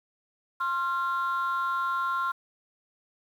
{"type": "ring-modulated tone", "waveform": "triangle", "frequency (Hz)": 160, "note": "D#3", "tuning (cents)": 49, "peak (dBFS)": -19, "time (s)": [0.6, 2.32], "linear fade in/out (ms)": 10, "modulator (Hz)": 1220, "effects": ["tanh soft clip ceiling -21 dBFS", "9-bit"]}